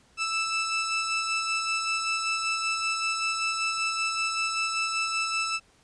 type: tone pair together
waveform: 25% pulse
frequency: 1321.1 / 2637 Hz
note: E6 / E7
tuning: +3 / 0 cents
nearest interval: octave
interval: 1197 cents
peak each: -25 dBFS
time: 0.17-5.6 s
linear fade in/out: 50 ms
effects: pink hiss -61 dBFS RMS until 5.83 s + resampled to 22050 Hz